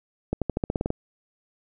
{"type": "accelerating click train", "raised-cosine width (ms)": 2, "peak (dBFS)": -11, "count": 10, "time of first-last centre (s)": [0.33, 0.904], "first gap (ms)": 87, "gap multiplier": 0.92, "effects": []}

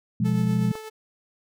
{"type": "chord", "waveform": "sine", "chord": "F diminished", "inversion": "second", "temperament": "equal", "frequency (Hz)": [123.47, 174.61, 207.7], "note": ["Cb3", "F3", "Ab3"], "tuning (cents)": [0, 0, 0], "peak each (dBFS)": -24, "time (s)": [0.2, 0.72], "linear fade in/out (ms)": 5}
{"type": "tone with tremolo", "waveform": "sawtooth", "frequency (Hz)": 436.6, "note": "A4", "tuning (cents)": -13, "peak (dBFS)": -30, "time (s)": [0.24, 0.9], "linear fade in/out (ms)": 20, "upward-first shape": "triangle", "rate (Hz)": 8.1, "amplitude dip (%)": 45}
{"type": "click", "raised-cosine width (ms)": 1, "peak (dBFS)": -24, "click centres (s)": 0.754}
{"effects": []}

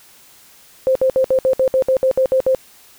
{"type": "tone bursts", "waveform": "sine", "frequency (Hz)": 523.3, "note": "C5", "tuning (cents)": 0, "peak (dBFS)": -11, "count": 12, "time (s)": [0.87, 2.548], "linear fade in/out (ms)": 0, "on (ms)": 83, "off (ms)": 62, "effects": ["white hiss -47 dBFS RMS until 2.98 s"]}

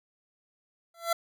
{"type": "tone with exponential growth", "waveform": "25% pulse", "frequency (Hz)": 675, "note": "E5", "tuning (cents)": 41, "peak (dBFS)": -18, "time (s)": [0.94, 1.13], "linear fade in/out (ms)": 5, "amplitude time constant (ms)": 41, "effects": []}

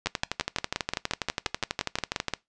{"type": "two click trains", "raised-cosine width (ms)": 0.2, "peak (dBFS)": [-9, -9], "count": [28, 14], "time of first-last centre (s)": [[0.07, 2.283], [0.06, 2.337]], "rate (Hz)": [12.2, 5.71], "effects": ["noise-tail reverb RT60 0.2 s tail -22 dB re dry", "resampled to 22050 Hz"]}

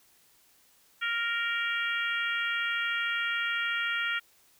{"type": "harmonic tone", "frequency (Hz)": 466.2, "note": "A#4", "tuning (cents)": 0, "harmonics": [3, 4, 5, 6, 7], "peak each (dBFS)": [-31, -33, -35, -37, -38], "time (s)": [1.01, 4.2], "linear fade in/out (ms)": 20, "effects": ["white hiss -63 dBFS RMS until 4.59 s"]}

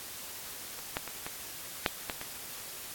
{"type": "clicks", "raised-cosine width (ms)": 0.3, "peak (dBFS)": [-27, -15, -22, -21, -10, -16, -22], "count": 7, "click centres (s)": [0.79, 0.969, 1.077, 1.265, 1.862, 2.098, 2.214], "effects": ["white hiss -43 dBFS RMS until 2.94 s", "AAC 64 kbps"]}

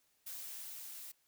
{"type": "noise with level ramp", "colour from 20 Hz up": "blue", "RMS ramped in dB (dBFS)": [-45, -49], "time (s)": [0.26, 1.12], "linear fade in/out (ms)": 10, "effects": ["white hiss -75 dBFS RMS until 1.27 s"]}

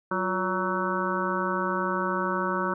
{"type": "harmonic tone with a mistuned harmonic", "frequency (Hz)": 187.3, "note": "F#3", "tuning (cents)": 21, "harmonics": [1, 2, 3, 5, 6, 7, 8], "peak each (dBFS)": [-32, -32, -34, -32, -32, -32, -33], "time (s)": [0.11, 2.74], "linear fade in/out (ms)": 5, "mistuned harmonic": 2, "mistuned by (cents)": -84, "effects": []}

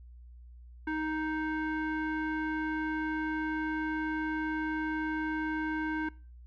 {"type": "tone with low-pass filter", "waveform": "square", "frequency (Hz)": 312.1, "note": "D#4", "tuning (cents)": 5, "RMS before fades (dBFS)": -33, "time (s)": [0.87, 6.09], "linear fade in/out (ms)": 5, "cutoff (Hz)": 1700, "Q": 3.4, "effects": ["noise-tail reverb RT60 0.4 s tail -24 dB re dry", "added 60 Hz sine -48 dBFS peak until 6.46 s"]}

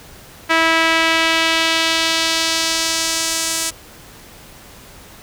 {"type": "tone with band-pass filter sweep", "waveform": "sawtooth", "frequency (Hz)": 326.3, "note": "E4", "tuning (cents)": -18, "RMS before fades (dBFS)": -17, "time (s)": [0.49, 3.71], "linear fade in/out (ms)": 20, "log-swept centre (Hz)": [1900, 8100], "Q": 1.2, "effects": ["pink hiss -41 dBFS RMS until 5.22 s"]}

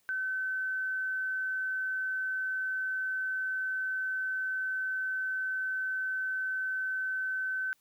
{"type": "tone", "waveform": "sine", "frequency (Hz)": 1527, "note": "G6", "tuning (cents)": -46, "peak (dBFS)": -30, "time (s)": [0.09, 7.73], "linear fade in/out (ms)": 0, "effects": ["white hiss -71 dBFS RMS until 7.8 s"]}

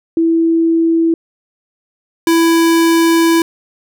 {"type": "tone pair in turn", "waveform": ["sine", "square"], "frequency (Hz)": [329.6, 331.5], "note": ["E4", "E4"], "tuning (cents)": [0, 10], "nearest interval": "unison", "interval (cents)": 10, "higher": "second", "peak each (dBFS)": -9, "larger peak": "neither", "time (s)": [[0.17, 1.14], [2.27, 3.42]], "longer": "second", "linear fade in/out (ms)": 2, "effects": []}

